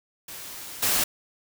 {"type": "noise with level steps", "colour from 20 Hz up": "white", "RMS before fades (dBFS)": [-39, -23], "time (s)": [0.28, 1.04], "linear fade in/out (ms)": 5, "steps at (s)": 0.82, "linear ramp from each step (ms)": 10, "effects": []}